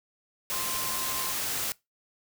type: tone in noise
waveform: sine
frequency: 1046.5 Hz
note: C6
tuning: in tune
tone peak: -38 dBFS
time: 0.52-1.32 s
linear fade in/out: 0 ms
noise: white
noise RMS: -31 dBFS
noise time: 0.5-1.72 s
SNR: -10 dB
effects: noise-tail reverb RT60 0.2 s tail -22 dB re dry